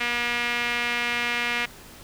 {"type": "tone with band-pass filter", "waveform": "sawtooth", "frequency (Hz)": 239.7, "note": "A#3", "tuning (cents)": 48, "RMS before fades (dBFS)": -26, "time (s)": [0, 1.66], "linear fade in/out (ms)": 10, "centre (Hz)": 2300, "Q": 2.6, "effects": ["pink hiss -46 dBFS RMS until 2.03 s"]}